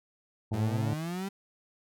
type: harmonic tone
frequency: 109.2 Hz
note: A2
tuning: 13 cents flat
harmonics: 1 / 2 / 3 / 4 / 5 / 6 / 7 / 8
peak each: -29 / -35 / -40 / -46 / -48 / -47 / -47 / -47 dBFS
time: 0.51-0.94 s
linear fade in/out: 10 ms
type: linear sweep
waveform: 35% pulse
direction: up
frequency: 94.4 to 199.4 Hz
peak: -31 dBFS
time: 0.53-1.29 s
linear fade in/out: 10 ms
effects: none